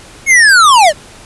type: linear sweep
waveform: square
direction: down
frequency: 2217 to 554.4 Hz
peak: -4 dBFS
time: 0.26-0.93 s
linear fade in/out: 50 ms
effects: pink hiss -36 dBFS RMS until 1.25 s + resampled to 24000 Hz